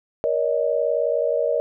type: tone cluster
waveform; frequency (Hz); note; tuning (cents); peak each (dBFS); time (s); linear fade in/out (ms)
sine; 473.2 / 565 / 624; A#4 / C#5 / D#5; +26 / +33 / +5; -23; 0.24-1.6; 0
effects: none